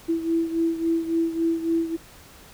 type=beating tone pair; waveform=sine; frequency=329.6 / 333.2 Hz; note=E4 / E4; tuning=0 / +19 cents; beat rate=3.6 Hz; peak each=-22 / -27 dBFS; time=0.08-1.97 s; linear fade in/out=20 ms; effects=pink hiss -48 dBFS RMS until 2.53 s